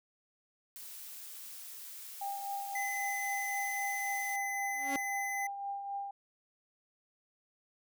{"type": "noise", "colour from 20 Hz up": "blue", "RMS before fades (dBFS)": -47, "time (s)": [0.76, 4.36], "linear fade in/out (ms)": 0}
{"type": "tone with tremolo", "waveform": "sine", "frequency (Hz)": 798, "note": "G5", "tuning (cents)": 31, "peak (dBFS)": -34, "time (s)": [2.21, 6.11], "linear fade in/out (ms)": 5, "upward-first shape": "triangle", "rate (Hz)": 3.8, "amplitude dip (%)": 50}
{"type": "tone", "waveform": "square", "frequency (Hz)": 2028, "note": "B6", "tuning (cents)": 45, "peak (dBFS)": -36, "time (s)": [2.75, 5.47], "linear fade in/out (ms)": 5}
{"type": "tone with exponential growth", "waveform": "sawtooth", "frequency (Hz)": 276.7, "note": "C#4", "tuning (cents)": -3, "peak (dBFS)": -28, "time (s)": [4.71, 4.96], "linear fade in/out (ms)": 0, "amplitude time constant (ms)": 53}
{"effects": []}